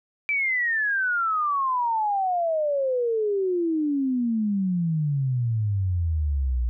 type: exponential sweep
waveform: sine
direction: down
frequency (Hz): 2340 to 58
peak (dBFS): -21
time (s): 0.29-6.69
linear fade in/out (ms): 0
effects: none